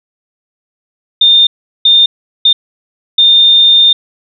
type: tone bursts at uneven times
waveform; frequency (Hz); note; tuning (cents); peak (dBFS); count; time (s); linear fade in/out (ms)
sine; 3625; A#7; -49; -3; 4; 1.21-1.47 / 1.85-2.06 / 2.45-2.53 / 3.18-3.93; 5
effects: none